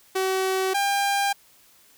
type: tone pair in turn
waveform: sawtooth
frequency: 379 / 799.8 Hz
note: F#4 / G5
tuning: +42 / +35 cents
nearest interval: octave + minor second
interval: 1293 cents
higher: second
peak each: -18 / -17 dBFS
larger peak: second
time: 0.15-0.74 / 0.74-1.33 s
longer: neither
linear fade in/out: 10 ms
effects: white hiss -56 dBFS RMS until 1.97 s

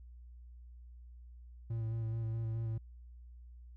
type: tone with vibrato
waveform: triangle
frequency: 113 Hz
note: A2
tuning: 47 cents sharp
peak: -32 dBFS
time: 1.7-2.78 s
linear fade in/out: 5 ms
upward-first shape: square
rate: 4.7 Hz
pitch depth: 18 cents each way
effects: added 60 Hz sine -50 dBFS peak until 3.76 s

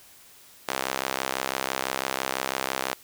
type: tone with high-pass filter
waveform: sawtooth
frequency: 66 Hz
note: C2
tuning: 16 cents sharp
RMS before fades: -30 dBFS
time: 0.68-2.94 s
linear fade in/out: 5 ms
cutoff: 640 Hz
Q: 0.71
effects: white hiss -52 dBFS RMS until 3.03 s

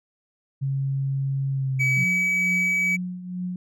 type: tone with pitch glide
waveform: sine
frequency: 136.4 to 131.91 Hz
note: C#3 to C3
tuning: -28 to +14 cents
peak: -22 dBFS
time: 0.61-2.05 s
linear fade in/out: 20 ms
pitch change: -58 cents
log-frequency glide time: 1.51-1.77 s
type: tone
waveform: triangle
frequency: 2281 Hz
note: C#7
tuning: 49 cents sharp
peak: -18 dBFS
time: 1.79-2.97 s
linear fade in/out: 20 ms
type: tone with tremolo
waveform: sine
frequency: 180.8 Hz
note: F#3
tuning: 40 cents flat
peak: -25 dBFS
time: 1.97-3.56 s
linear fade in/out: 2 ms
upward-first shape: triangle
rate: 2.2 Hz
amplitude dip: 70%
effects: tanh soft clip ceiling -8 dBFS

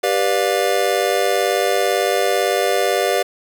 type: chord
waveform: square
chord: G dominant seventh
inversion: none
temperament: just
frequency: 392 / 490 / 588 / 705.6 Hz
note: G4 / B4 / D5 / F5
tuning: 0 / -14 / +2 / +18 cents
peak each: -22 dBFS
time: 0.03-3.23 s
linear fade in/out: 10 ms
effects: none

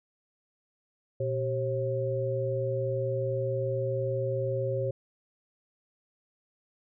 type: tone cluster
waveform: sine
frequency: 119.8 / 386.5 / 538 Hz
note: A#2 / G4 / C5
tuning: +48 / -24 / +48 cents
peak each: -31 / -34 / -30 dBFS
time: 1.2-4.91 s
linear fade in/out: 5 ms
effects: none

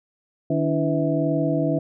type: tone cluster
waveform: sine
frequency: 153.9 / 286.7 / 328.4 / 499.2 / 651 Hz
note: D#3 / D4 / E4 / B4 / E5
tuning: -19 / -42 / -6 / +19 / -22 cents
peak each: -24 / -24 / -26 / -29 / -26 dBFS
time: 0.5-1.79 s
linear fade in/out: 5 ms
effects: none

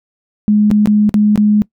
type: tone with dropouts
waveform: sine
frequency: 209.7 Hz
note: G#3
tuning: 17 cents sharp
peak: -7 dBFS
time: 0.48-1.62 s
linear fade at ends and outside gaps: 0 ms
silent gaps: 0.704-0.713 / 0.858-0.873 / 1.093-1.142 / 1.358-1.376 s
effects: noise-tail reverb RT60 0.1 s tail -22 dB re dry

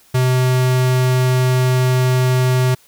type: tone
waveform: square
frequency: 127.7 Hz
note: C3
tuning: 42 cents flat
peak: -13 dBFS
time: 0.14-2.75 s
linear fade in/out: 10 ms
effects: white hiss -51 dBFS RMS until 2.87 s

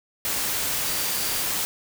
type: tone in noise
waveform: sine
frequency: 4692 Hz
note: D8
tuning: 2 cents flat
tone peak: -36 dBFS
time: 0.86-1.42 s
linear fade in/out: 0 ms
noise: white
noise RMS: -26 dBFS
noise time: 0.25-1.65 s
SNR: -13 dB
effects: none

